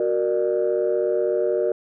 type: chord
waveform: sine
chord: Gb augmented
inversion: none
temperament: equal with one note detuned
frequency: 370 / 466.2 / 597.9 Hz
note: Gb4 / Bb4 / D5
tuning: 0 / 0 / +31 cents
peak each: -22 / -22 / -23 dBFS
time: 0-1.72 s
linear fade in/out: 2 ms
effects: tanh soft clip ceiling -12 dBFS

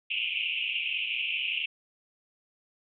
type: band-pass noise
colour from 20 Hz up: white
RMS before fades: -31 dBFS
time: 0.1-1.66 s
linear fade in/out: 5 ms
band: 2400 to 3000 Hz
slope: 96 dB/octave
effects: none

